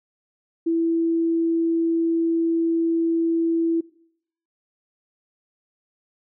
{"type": "tone", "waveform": "sine", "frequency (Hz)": 331.2, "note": "E4", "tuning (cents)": 8, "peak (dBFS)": -18, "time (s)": [0.66, 3.81], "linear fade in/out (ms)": 10, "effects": ["noise-tail reverb RT60 0.7 s tail -22 dB re dry"]}